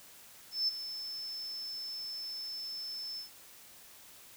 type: tone with ADSR envelope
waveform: sine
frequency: 5274 Hz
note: E8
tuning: in tune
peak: -26 dBFS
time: 0.51-3.3 s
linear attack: 170 ms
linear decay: 17 ms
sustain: -12 dB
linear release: 120 ms
effects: white hiss -55 dBFS RMS until 4.36 s